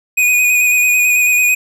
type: tone with vibrato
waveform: square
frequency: 2479 Hz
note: D#7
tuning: 7 cents flat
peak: -10 dBFS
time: 0.17-1.55 s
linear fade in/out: 10 ms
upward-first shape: square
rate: 9.1 Hz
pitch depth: 18 cents each way
effects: none